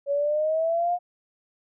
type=exponential sweep; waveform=sine; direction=up; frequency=558 to 717 Hz; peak=-21 dBFS; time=0.06-0.99 s; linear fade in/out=50 ms; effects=none